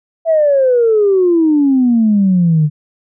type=exponential sweep; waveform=sine; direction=down; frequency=667 to 146.83 Hz; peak=-7 dBFS; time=0.25-2.7 s; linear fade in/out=50 ms; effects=tanh soft clip ceiling -3 dBFS